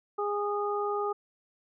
harmonic tone, 411 Hz, G#4, 18 cents flat, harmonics 1 / 2 / 3, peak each -30 / -34 / -33 dBFS, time 0.18-1.13 s, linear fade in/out 10 ms, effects none

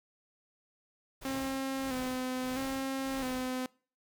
pink noise with tremolo, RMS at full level -45 dBFS, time 1.21-3.61 s, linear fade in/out 10 ms, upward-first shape sine, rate 1.6 Hz, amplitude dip 85%
sawtooth tone with vibrato, 261.6 Hz, C4, in tune, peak -29 dBFS, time 1.25-3.66 s, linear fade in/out 2 ms, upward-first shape square, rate 0.76 Hz, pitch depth 41 cents each way
effects noise-tail reverb RT60 0.4 s tail -24 dB re dry

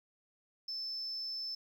sine tone, 5274 Hz, E8, in tune, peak -36 dBFS, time 0.68-1.55 s, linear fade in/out 5 ms, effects tanh soft clip ceiling -33 dBFS + 11-bit

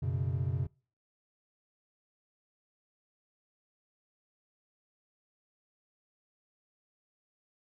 triangle chord, F# suspended fourth, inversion none, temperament equal, 92.5 / 123.47 / 138.59 Hz, F#2 / B2 / C#3, 0 / 0 / 0 cents, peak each -32 dBFS, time 0.02-0.67 s, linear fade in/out 10 ms, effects noise-tail reverb RT60 0.4 s tail -25 dB re dry

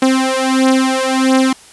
sawtooth beating tone pair, 261.6 / 263.1 Hz, C4 / C4, 0 / +10 cents, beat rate 1.5 Hz, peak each -10 dBFS, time 0.02-1.53 s, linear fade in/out 5 ms, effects white hiss -41 dBFS RMS until 1.72 s + resampled to 24000 Hz

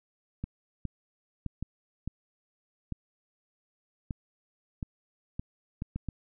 clicks, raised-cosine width 5 ms, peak -21 dBFS, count 12, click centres 0.44 / 0.853 / 1.463 / 1.626 / 2.076 / 2.923 / 4.108 / 4.828 / 5.395 / 5.821 / 5.96 / 6.087 s, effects none

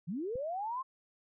sine linear sweep, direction up, 145.8 to 1078 Hz, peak -34 dBFS, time 0.07-0.83 s, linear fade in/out 20 ms
click, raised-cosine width 5 ms, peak -34 dBFS, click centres 0.356 s
effects none

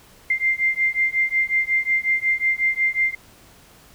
sine beating tone pair, 2093 / 2098.5 Hz, C7 / C7, 0 / +5 cents, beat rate 5.5 Hz, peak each -21 dBFS, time 0.3-3.15 s, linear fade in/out 5 ms, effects pink hiss -50 dBFS RMS until 3.94 s

